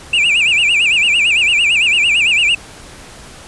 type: tone with vibrato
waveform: triangle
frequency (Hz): 2587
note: E7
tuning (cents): -33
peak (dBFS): -8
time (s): 0.13-2.55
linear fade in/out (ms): 5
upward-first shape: sine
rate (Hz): 8.9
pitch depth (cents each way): 190
effects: pink hiss -36 dBFS RMS until 3.47 s + resampled to 24000 Hz